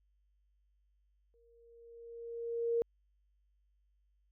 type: tone with exponential growth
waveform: sine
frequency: 466.2 Hz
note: A#4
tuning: in tune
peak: -27 dBFS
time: 1.34-2.82 s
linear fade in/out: 0 ms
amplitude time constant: 320 ms
effects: added 50 Hz sine -70 dBFS peak until 4.31 s